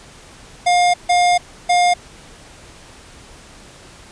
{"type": "tone bursts at uneven times", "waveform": "square", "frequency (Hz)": 710, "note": "F5", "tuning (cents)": 28, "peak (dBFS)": -12, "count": 3, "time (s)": [[0.66, 0.94], [1.09, 1.38], [1.69, 1.94]], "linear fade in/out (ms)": 10, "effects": ["pink hiss -42 dBFS RMS until 4.11 s", "resampled to 22050 Hz"]}